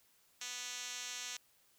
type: tone with band-pass filter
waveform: 5% pulse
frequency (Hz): 246.9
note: B3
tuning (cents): 0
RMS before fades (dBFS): -44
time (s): 0.41-1.37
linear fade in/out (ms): 2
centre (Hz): 5200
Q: 4.9
effects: white hiss -70 dBFS RMS until 1.78 s